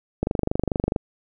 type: click train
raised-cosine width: 2 ms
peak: -8 dBFS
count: 19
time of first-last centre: 0.23-0.962 s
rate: 24.6 Hz
effects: none